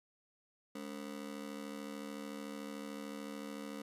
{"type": "ring-modulated tone", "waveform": "30% pulse", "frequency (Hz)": 247, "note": "B3", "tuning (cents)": 0, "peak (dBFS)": -37, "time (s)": [0.75, 3.82], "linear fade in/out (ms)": 5, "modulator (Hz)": 36.8, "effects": ["resampled to 32000 Hz"]}